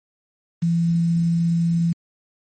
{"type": "tone with quantisation", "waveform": "sine", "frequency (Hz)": 168.5, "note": "E3", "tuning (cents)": 38, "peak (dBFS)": -16, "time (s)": [0.62, 1.93], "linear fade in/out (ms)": 10, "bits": 7, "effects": ["MP3 32 kbps"]}